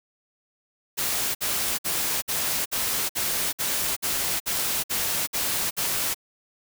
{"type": "noise bursts", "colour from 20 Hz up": "white", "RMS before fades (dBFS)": -26, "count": 12, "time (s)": [0.97, 6.146], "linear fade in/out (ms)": 20, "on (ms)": 380, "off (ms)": 56, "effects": []}